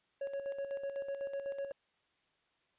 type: tone with tremolo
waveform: triangle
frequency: 554.4 Hz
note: C#5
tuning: in tune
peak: -33 dBFS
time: 0.21-1.72 s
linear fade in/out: 5 ms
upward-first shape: square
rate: 8 Hz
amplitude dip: 55%
effects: white hiss -75 dBFS RMS until 2.78 s + resampled to 8000 Hz